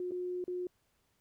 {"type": "tone with dropouts", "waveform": "sine", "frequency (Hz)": 360.1, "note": "F#4", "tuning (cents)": -47, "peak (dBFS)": -34, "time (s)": [0, 0.67], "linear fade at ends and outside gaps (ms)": 2, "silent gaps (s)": [[0.11, 0.118], [0.441, 0.479]], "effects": ["pink hiss -75 dBFS RMS until 1.2 s"]}